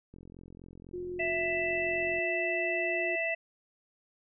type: click train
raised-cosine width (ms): 3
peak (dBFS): -37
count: 91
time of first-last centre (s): 0.14-2.185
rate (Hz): 44
type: tone with pitch glide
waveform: sine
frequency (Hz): 358.7 to 355.2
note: F4 to F4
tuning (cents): +46 to +29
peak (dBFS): -35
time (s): 0.93-3.16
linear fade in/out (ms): 10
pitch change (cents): -17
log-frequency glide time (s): 1.61-2.91
type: harmonic tone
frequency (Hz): 662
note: E5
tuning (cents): +7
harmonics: 1 / 3 / 4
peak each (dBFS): -33 / -33 / -33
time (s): 1.19-3.35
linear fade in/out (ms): 10
effects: none